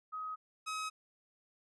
sine / sawtooth tone pair in turn, 1263 / 1272.5 Hz, D#6 / D#6, +26 / +39 cents, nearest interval unison, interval 13 cents, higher second, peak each -38 / -33 dBFS, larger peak second, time 0.12-0.36 / 0.66-0.9 s, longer neither, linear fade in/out 20 ms, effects resampled to 24000 Hz

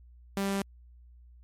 sawtooth tone, 197 Hz, G3, 9 cents sharp, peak -24 dBFS, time 0.37-0.62 s, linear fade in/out 2 ms, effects added 60 Hz sine -51 dBFS peak until 1.43 s + MP3 64 kbps

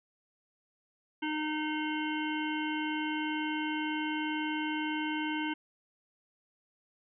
harmonic tone, 307 Hz, D#4, 23 cents flat, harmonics 1 / 3 / 5 / 7 / 9 / 10, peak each -33 / -38 / -40 / -41 / -43 / -43 dBFS, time 1.22-5.54 s, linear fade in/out 10 ms, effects none

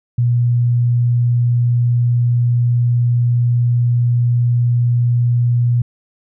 sine tone, 120.6 Hz, B2, 41 cents flat, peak -11 dBFS, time 0.18-5.82 s, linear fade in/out 5 ms, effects none

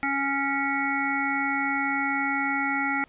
harmonic tone, 277.2 Hz, C#4, in tune, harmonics 1 / 3 / 5 / 7 / 8, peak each -30 / -30 / -30 / -30 / -30 dBFS, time 0.03-3.04 s, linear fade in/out 0 ms, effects pink hiss -59 dBFS RMS until 3.08 s + resampled to 8000 Hz

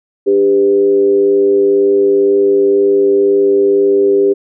sine tone with frequency modulation, 397.8 Hz, G4, 25 cents sharp, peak -7 dBFS, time 0.26-4.34 s, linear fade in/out 20 ms, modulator 102 Hz, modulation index 0.53, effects none

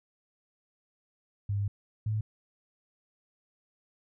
sine tone pair in turn, 100.9 / 107.77 Hz, G#2 / A2, -49 / -35 cents, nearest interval minor second, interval 114 cents, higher second, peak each -27 dBFS, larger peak neither, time 1.49-1.68 / 2.06-2.21 s, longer first, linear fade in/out 5 ms, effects none

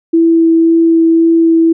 sine tone with vibrato, 329.6 Hz, E4, in tune, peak -5 dBFS, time 0.13-1.73 s, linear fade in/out 10 ms, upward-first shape sine, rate 1.9 Hz, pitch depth 8 cents each way, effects none

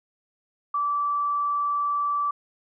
sine tone, 1160 Hz, D6, 22 cents flat, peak -22 dBFS, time 0.74-2.31 s, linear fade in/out 5 ms, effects none

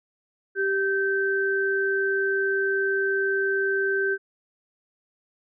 sine tone pair together, 391.4 / 1551.2 Hz, G4 / G6, -3 / -19 cents, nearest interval 2 octaves, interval 2384 cents, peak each -24 dBFS, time 0.55-4.18 s, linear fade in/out 50 ms, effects none

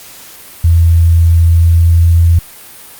sine tone with pitch glide, 83.6 to 84.23 Hz, E2 to E2, +25 to +38 cents, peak -4 dBFS, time 0.64-2.39 s, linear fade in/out 5 ms, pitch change +13 cents, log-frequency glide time 1.37-2.19 s, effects white hiss -34 dBFS RMS until 2.99 s + Opus 48 kbps

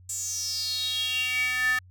square tone with high-pass filter sweep, 252.4 Hz, B3, 38 cents sharp, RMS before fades -28 dBFS, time 0.09-1.79 s, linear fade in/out 5 ms, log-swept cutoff 7600 to 1600 Hz, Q 8.2, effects added 91 Hz sine -49 dBFS peak until 1.9 s

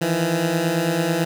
15% pulse beating tone pair, 159.6 / 168.7 Hz, D#3 / E3, +44 / +40 cents, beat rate 9.1 Hz, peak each -18 / -14 dBFS, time 0.01-1.25 s, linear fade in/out 10 ms, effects none

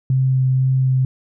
sine tone with vibrato, 130.81 Hz, C3, in tune, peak -13 dBFS, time 0.1-1.05 s, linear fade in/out 2 ms, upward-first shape sine, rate 2 Hz, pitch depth 9 cents each way, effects none

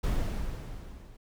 brown noise with level ramp, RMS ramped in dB -26 to -49 dBFS, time 0.03-1.17 s, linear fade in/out 10 ms, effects none

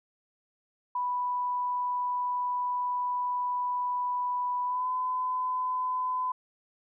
sine tone with pitch glide, 987.8 to 1011.5 Hz, B5 to B5, 0 to +41 cents, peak -27 dBFS, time 0.95-6.32 s, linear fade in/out 5 ms, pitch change +41 cents, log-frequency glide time 4.65-4.88 s, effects none

